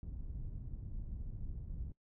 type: low-pass noise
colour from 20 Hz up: pink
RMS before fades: -43 dBFS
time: 0.03-1.92 s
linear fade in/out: 2 ms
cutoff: 110 Hz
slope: 12 dB/octave
effects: noise-tail reverb RT60 0.1 s tail -21 dB re dry